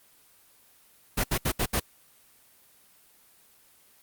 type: noise bursts at uneven times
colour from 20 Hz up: pink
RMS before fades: -25 dBFS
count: 5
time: 1.17-1.24 / 1.31-1.38 / 1.45-1.52 / 1.59-1.66 / 1.73-1.8 s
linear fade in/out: 10 ms
effects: white hiss -59 dBFS RMS until 4.02 s + Opus 24 kbps